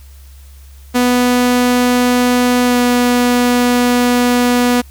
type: tone with pitch glide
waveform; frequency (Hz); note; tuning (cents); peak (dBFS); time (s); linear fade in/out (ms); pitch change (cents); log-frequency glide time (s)
sawtooth; 246.9 to 244.8; B3 to B3; 0 to -15; -6; 0.94-4.82; 20; -15; 2.65-2.77
effects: added 68 Hz sine -35 dBFS peak until 4.9 s + white hiss -48 dBFS RMS until 4.9 s